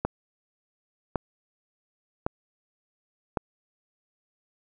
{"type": "click train", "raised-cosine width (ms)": 1, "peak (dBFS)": -11, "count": 4, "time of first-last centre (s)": [0.05, 3.372], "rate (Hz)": 0.903, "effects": []}